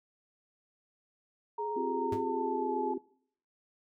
sine tone with pitch glide, 932.3 to 859.9 Hz, A#5 to A5, 0 to -40 cents, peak -34 dBFS, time 1.58-2.94 s, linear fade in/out 5 ms, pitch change -140 cents, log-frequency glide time 1.92-2.74 s
sine tone with vibrato, 420.1 Hz, G#4, 20 cents sharp, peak -35 dBFS, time 1.58-2.94 s, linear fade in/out 20 ms, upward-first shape sine, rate 16 Hz, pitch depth 22 cents each way
sine chord, C suspended fourth, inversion none, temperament equal, 261.6 / 349.2 / 392 Hz, C4 / F4 / G4, 0 / 0 / 0 cents, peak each -37 dBFS, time 1.76-2.98 s, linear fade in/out 5 ms
40% pulse tone with exponential decay, 102.4 Hz, G#2, 24 cents flat, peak -33 dBFS, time 2.12-2.25 s, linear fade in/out 5 ms, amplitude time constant 28 ms
effects noise-tail reverb RT60 0.6 s tail -21 dB re dry

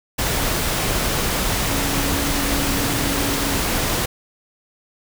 sine tone in noise, 280.7 Hz, C#4, 22 cents sharp, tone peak -26 dBFS, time 1.7-3.58 s, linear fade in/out 10 ms, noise pink, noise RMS -21 dBFS, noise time 0.18-4.06 s, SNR -8 dB, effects none

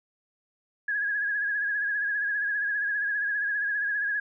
sine tone with vibrato, 1661.2 Hz, G#6, in tune, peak -25 dBFS, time 0.88-4.2 s, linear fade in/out 5 ms, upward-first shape triangle, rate 15 Hz, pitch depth 64 cents each way, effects none

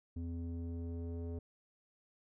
square tone with low-pass filter sweep, 84.4 Hz, E2, 41 cents sharp, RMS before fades -41 dBFS, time 0.16-1.39 s, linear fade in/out 5 ms, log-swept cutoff 260 to 450 Hz, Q 1.9, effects none

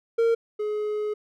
triangle tone pair in turn, 460.1 / 422.2 Hz, A#4 / G#4, -23 / +29 cents, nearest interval minor second, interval 148 cents, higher first, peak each -16 / -23 dBFS, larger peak first, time 0.18-0.35 / 0.59-1.14 s, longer second, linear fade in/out 10 ms, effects none

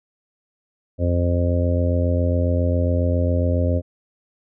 harmonic tone, 87.31 Hz, F2, in tune, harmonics 1 / 2 / 3 / 4 / 5 / 6 / 7, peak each -18 / -30 / -25 / -34 / -33 / -26 / -28 dBFS, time 0.98-3.82 s, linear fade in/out 50 ms, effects none

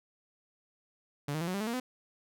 sawtooth tone with pitch steps, 144 / 156.13 / 169.28 / 183.54 / 199 / 215.8 / 233.9 / 253.6 Hz, D3 / D#3 / E3 / F#3 / G3 / A3 / A#3 / B3, -34 / +6 / +46 / -14 / +26 / -33 / +6 / +46 cents, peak -28 dBFS, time 1.28-1.8 s, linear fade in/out 5 ms, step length 65 ms, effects none

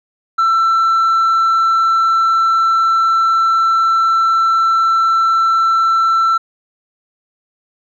triangle tone with hard clipping, 1338 Hz, E6, 25 cents sharp, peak -9 dBFS, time 0.38-6.38 s, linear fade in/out 10 ms, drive 1 dB, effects none

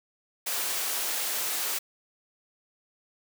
white high-pass noise, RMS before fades -30 dBFS, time 0.46-1.79 s, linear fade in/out 10 ms, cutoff 390 Hz, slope 12 dB/octave, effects none

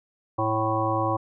harmonic tone, 110 Hz, A2, in tune, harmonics 1 / 3 / 5 / 7 / 9 / 10, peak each -29 / -29 / -29 / -29 / -29 / -29 dBFS, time 0.38-1.17 s, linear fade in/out 10 ms, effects none

